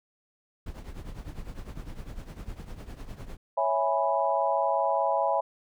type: noise with tremolo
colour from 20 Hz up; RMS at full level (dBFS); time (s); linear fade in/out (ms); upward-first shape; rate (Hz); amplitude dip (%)
brown; -36; 0.66-3.37; 5; triangle; 9.9; 80
type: clicks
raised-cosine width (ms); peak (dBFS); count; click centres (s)
5; -28; 2; 1.775 / 2.484
type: chord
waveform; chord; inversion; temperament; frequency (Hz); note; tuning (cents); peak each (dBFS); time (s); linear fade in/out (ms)
sine; C# minor seventh; none; equal; 554.4 / 659.3 / 830.6 / 987.8; C#5 / E5 / G#5 / B5; 0 / 0 / 0 / 0; -29 / -28 / -28 / -29; 3.57-5.41; 10
effects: none